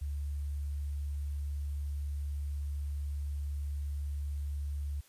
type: tone with sample-and-hold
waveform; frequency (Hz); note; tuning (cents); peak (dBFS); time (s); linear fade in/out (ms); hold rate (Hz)
sine; 72; D2; -34; -33; 0.01-5.01; 10; 8820
effects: white hiss -63 dBFS RMS until 5.08 s + resampled to 32000 Hz